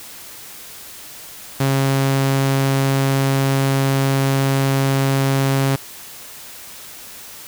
sawtooth tone, 136 Hz, C#3, 33 cents flat, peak -11 dBFS, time 1.6-5.76 s, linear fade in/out 5 ms, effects white hiss -37 dBFS RMS until 7.47 s

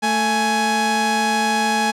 sawtooth tone pair together, 221.7 / 836 Hz, A3 / G#5, +13 / +11 cents, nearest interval octave + major seventh, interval 2298 cents, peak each -18 / -14 dBFS, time 0.02-1.92 s, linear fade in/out 20 ms, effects low-pass 9000 Hz 12 dB/octave

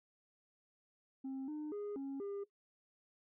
sine tone with pitch steps, 266.8 / 302.7 / 412 / 273.9 / 401.3 Hz, C4 / D#4 / G#4 / C#4 / G4, +34 / -48 / -14 / -21 / +41 cents, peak -37 dBFS, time 1.24-2.44 s, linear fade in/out 10 ms, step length 240 ms, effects noise-tail reverb RT60 0.1 s tail -18 dB re dry + tanh soft clip ceiling -39 dBFS

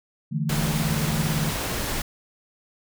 sine chord, D suspended second, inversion none, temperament equal, 146.83 / 164.81 / 220 Hz, D3 / E3 / A3, 0 / 0 / 0 cents, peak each -26 / -27 / -30 dBFS, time 0.31-1.51 s, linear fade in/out 20 ms
pink noise, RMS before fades -28 dBFS, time 0.49-2.02 s, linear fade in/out 5 ms
effects none

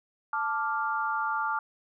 sine chord, D minor, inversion second, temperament equal, 880 / 1174.7 / 1396.9 Hz, A5 / D6 / F6, 0 / 0 / 0 cents, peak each -31 dBFS, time 0.33-1.59 s, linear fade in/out 2 ms, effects none

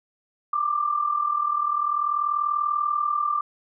sine tone with amplitude modulation, 1183 Hz, D6, 12 cents sharp, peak -18 dBFS, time 0.53-3.41 s, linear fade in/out 5 ms, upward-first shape sine, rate 40.4 Hz, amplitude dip 70%, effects none

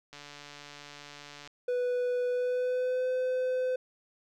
click train, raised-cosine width 0.2 ms, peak -29 dBFS, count 196, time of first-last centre 0.13-1.475 s, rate 145 Hz
triangle tone with pitch glide, 493.9 to 509.5 Hz, B4 to C5, 0 to -46 cents, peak -25 dBFS, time 1.68-3.76 s, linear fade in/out 5 ms, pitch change +54 cents, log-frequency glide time 2.29-3.09 s
effects none

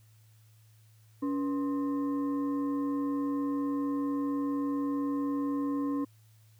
sine tone with frequency modulation, 282.2 Hz, C#4, 31 cents sharp, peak -28 dBFS, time 1.22-6.05 s, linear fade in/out 10 ms, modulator 769 Hz, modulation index 0.46, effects added 109 Hz sine -57 dBFS peak until 6.59 s + white hiss -68 dBFS RMS until 6.59 s

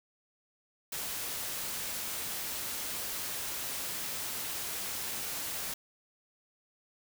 white noise, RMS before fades -37 dBFS, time 0.92-5.74 s, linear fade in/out 5 ms, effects none

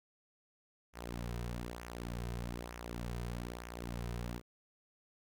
sawtooth tone with flanger, 59.3 Hz, A#1, 30 cents sharp, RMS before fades -42 dBFS, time 0.93-4.42 s, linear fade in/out 50 ms, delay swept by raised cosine 0.23 to 3.63 ms, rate 1.1 Hz, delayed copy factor -0.65, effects none

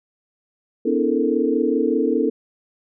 sine tone cluster, 247.6 / 284.3 / 324.9 / 431.5 / 456.6 Hz, B3 / C#4 / E4 / A4 / A#4, +5 / +44 / -25 / -34 / -36 cents, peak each -23 dBFS, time 0.85-2.3 s, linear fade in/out 10 ms, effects none

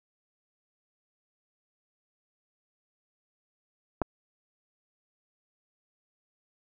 clicks, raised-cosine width 1 ms, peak -12 / -22 dBFS, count 2, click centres 4.017 / 4.02 s, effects none

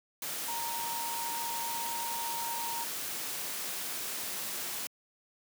sine tone in noise, 930 Hz, A#5, 4 cents flat, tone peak -36 dBFS, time 0.48-2.84 s, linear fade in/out 2 ms, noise white, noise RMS -37 dBFS, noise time 0.22-4.87 s, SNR -2 dB, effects high-pass 150 Hz 12 dB/octave

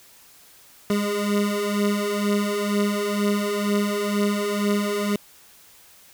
25% pulse beating tone pair, 203.5 / 205.6 Hz, G#3 / G#3, -35 / -17 cents, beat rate 2.1 Hz, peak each -22 / -19 dBFS, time 0.9-5.16 s, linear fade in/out 2 ms, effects white hiss -51 dBFS RMS until 6.13 s

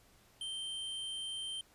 square tone, 3130 Hz, G7, 3 cents flat, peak -39 dBFS, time 0.41-1.61 s, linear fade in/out 2 ms, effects pink hiss -65 dBFS RMS until 1.74 s + resampled to 32000 Hz

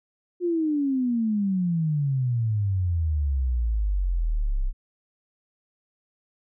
sine exponential sweep, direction down, 360 to 31 Hz, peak -21 dBFS, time 0.4-4.73 s, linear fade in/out 50 ms, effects none

